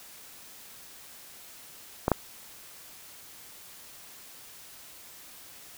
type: clicks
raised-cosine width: 1 ms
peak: -9 / -6 dBFS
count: 2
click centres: 2.081 / 2.117 s
effects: white hiss -49 dBFS RMS until 5.77 s